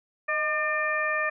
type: harmonic tone with a mistuned harmonic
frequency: 600 Hz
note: D5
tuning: 37 cents sharp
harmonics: 1 / 2 / 3 / 4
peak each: -31 / -30 / -27 / -32 dBFS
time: 0.28-1.3 s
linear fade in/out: 10 ms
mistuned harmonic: 1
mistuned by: +56 cents
effects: none